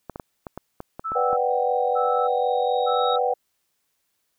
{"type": "clicks", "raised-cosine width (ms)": 1, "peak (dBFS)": -19, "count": 9, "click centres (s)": [0.097, 0.159, 0.198, 0.468, 0.576, 0.804, 0.995, 1.119, 1.33]}
{"type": "tone bursts", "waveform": "sine", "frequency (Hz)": 1315, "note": "E6", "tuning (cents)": -5, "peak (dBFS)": -25, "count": 3, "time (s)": [1.04, 3.19], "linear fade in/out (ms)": 20, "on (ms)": 330, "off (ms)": 580}
{"type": "chord", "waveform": "sine", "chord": "G major seventh", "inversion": "first", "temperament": "equal", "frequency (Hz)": [493.9, 587.3, 740, 784], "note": ["B4", "D5", "F#5", "G5"], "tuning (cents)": [0, 0, 0, 0], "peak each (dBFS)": [-23, -29, -25, -25], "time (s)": [1.15, 3.34], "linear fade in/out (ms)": 10}
{"type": "tone with exponential growth", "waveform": "sine", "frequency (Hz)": 3782, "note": "A#7", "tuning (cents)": 24, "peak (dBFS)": -28, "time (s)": [1.5, 3.16], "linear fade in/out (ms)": 5, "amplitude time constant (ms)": 360}
{"effects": ["white hiss -73 dBFS RMS until 4.38 s"]}